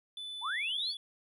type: tone with pitch glide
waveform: triangle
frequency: 3495 to 3431 Hz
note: A7 to A7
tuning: -12 to -44 cents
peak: -38 dBFS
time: 0.17-0.97 s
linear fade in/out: 2 ms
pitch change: -32 cents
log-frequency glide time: 0.43-0.63 s
type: linear sweep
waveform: sine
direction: up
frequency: 785 to 4699 Hz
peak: -32 dBFS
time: 0.41-0.95 s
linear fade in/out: 50 ms
effects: none